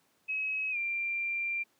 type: tone with pitch glide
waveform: sine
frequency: 2558 to 2373 Hz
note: D#7 to D7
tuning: +47 to +17 cents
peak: -30 dBFS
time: 0.28-1.64 s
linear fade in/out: 20 ms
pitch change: -130 cents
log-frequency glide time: 0.71-0.77 s
effects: pink hiss -70 dBFS RMS until 1.79 s + high-pass 200 Hz 12 dB/octave